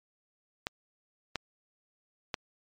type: clicks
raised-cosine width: 0.2 ms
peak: -13 dBFS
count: 3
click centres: 0.669 / 1.357 / 2.342 s
effects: low-pass 6000 Hz 12 dB/octave + MP3 64 kbps

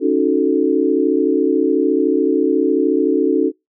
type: chord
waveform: sine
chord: D# half-diminished seventh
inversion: third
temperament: equal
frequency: 277.2 / 311.1 / 370 / 440 Hz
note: C#4 / D#4 / F#4 / A4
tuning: 0 / 0 / 0 / 0 cents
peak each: -18 dBFS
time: 0-3.52 s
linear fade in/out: 50 ms
effects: noise-tail reverb RT60 0.2 s tail -26 dB re dry

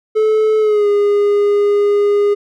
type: tone with pitch glide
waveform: triangle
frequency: 433.6 to 409.5 Hz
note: A4 to G#4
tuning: -25 to -24 cents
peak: -8 dBFS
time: 0.15-2.35 s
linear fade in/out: 20 ms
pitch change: -99 cents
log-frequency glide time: 0.59-0.88 s
effects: none

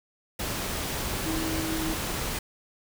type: tone in noise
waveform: sine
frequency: 320.5 Hz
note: E4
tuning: 49 cents flat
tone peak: -30 dBFS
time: 1.26-1.94 s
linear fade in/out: 5 ms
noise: pink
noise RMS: -31 dBFS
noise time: 0.39-2.39 s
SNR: -2 dB
effects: none

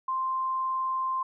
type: tone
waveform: sine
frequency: 1046.5 Hz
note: C6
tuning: in tune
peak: -26 dBFS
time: 0.08-1.23 s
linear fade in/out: 5 ms
effects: none

